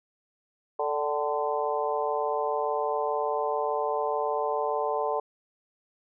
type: harmonic tone with a mistuned harmonic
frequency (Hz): 146.83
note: D3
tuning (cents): 0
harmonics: 3 / 4 / 5 / 6 / 7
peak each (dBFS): -30 / -31 / -32 / -33 / -33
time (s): 0.79-5.2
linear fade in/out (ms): 5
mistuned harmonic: 5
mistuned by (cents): +51
effects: none